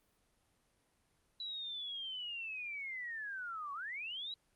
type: linear two-way sweep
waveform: sine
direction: down then up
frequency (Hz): 3951 to 1100 to 3951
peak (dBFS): -40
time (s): 1.4-4.34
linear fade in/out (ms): 2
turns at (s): 3.73
effects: pink hiss -75 dBFS RMS until 4.55 s + Opus 32 kbps